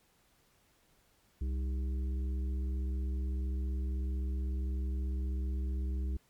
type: harmonic tone with a mistuned harmonic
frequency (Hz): 66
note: C2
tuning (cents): +16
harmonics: 1 / 3 / 5 / 6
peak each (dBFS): -31 / -46 / -49 / -54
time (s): 1.41-6.17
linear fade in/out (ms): 5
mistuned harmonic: 5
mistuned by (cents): -84
effects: pink hiss -69 dBFS RMS until 6.29 s + MP3 96 kbps